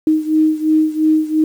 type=beating tone pair; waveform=sine; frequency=311.1 / 314 Hz; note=D#4 / D#4; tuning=0 / +16 cents; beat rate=2.9 Hz; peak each=-13 / -16 dBFS; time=0.07-1.44 s; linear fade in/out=2 ms; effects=7-bit